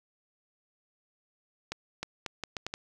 accelerating click train, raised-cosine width 0.2 ms, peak -17 dBFS, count 7, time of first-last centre 1.72-2.739 s, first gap 310 ms, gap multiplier 0.75, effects 9-bit

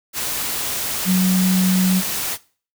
sine tone in noise, 185.5 Hz, F#3, 5 cents sharp, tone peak -13 dBFS, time 1.05-2.03 s, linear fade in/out 50 ms, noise white, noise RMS -24 dBFS, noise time 0.13-2.38 s, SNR +8 dB, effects noise-tail reverb RT60 0.4 s tail -20 dB re dry

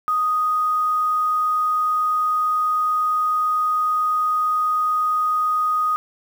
sine tone with quantisation, 1244.5 Hz, D#6, in tune, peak -17 dBFS, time 0.08-5.96 s, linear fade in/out 0 ms, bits 7, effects none

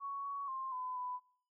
sine tone with pitch steps, 1114 / 1120 / 1057 / 1010 / 997 Hz, C#6 / C#6 / C6 / B5 / B5, +8 / +18 / +17 / +39 / +16 cents, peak -38 dBFS, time 0-1.2 s, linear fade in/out 50 ms, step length 240 ms, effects noise-tail reverb RT60 0.6 s tail -26 dB re dry

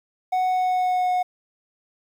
triangle tone with pitch glide, 740 to 728.5 Hz, F#5 to F#5, 0 to -27 cents, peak -17 dBFS, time 0.32-1.23 s, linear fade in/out 10 ms, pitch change -27 cents, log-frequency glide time 0.47-1.12 s, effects 9-bit

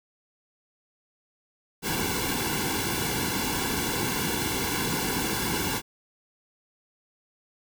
pink noise with comb filter, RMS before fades -28 dBFS, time 1.82-5.82 s, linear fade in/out 50 ms, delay 1.6 ms, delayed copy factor -0.95, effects none

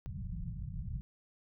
pink low-pass noise, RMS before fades -40 dBFS, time 0.06-1.01 s, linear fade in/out 0 ms, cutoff 190 Hz, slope 96 dB/octave, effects none

